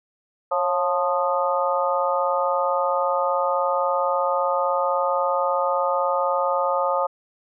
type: harmonic tone with a mistuned harmonic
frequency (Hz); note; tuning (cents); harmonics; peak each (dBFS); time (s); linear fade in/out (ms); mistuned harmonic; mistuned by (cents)
176.3; F3; +17; 3 / 4 / 5 / 6 / 7; -23 / -28 / -25 / -31 / -25; 0.51-7.07; 10; 3; +50
effects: none